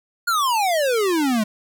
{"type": "exponential sweep", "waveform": "square", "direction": "down", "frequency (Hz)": [1459, 205.8], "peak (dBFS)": -18, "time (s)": [0.27, 1.44], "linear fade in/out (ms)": 10, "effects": []}